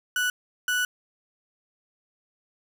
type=tone bursts at uneven times; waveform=35% pulse; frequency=1480 Hz; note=F#6; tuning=in tune; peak=-21 dBFS; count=2; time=0.16-0.3 / 0.68-0.85 s; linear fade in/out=2 ms; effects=none